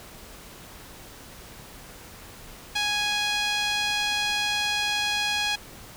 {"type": "tone with band-pass filter", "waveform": "sawtooth", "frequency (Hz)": 830.6, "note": "G#5", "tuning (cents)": 0, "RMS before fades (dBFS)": -26, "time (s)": [2.75, 5.56], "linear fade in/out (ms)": 10, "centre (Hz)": 3400, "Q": 1.4, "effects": ["pink hiss -45 dBFS RMS until 5.96 s"]}